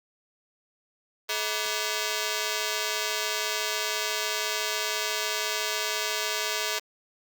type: ring-modulated tone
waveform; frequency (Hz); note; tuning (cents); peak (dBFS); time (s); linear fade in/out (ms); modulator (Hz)
5% pulse; 534; C5; +35; -12; 1.29-6.79; 5; 105
effects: Opus 32 kbps